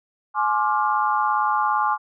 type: chord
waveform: sine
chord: D half-diminished seventh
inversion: second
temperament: just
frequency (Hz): 845.8 / 1057.2 / 1174.7 / 1409.6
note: Ab5 / C6 / D6 / F6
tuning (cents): +31 / +18 / 0 / +16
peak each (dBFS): -22 / -24 / -23 / -28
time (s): 0.34-1.98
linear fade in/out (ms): 50
effects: none